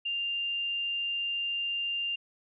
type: tone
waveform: sine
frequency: 2794 Hz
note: F7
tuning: in tune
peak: -29 dBFS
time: 0.05-2.16 s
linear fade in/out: 10 ms
effects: none